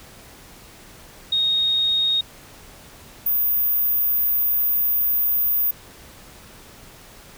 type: tone pair in turn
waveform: sine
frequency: 3729 / 14916 Hz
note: A#7 / A#9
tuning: 0 / 0 cents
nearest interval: 2 octaves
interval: 2400 cents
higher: second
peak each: -17 dBFS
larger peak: neither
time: 1.32-2.21 / 3.26-5.71 s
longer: second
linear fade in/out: 5 ms
effects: pink hiss -45 dBFS RMS until 7.37 s